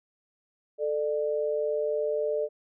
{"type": "tone pair together", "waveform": "sine", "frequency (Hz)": [440, 596.6], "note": ["A4", "D5"], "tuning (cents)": [0, 27], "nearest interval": "perfect fourth", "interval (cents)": 527, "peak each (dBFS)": -28, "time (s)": [0.78, 2.49], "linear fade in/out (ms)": 50, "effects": []}